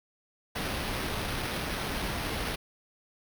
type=noise with sample-and-hold; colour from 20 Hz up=pink; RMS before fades=-33 dBFS; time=0.55-2.56 s; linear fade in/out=10 ms; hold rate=7350 Hz; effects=none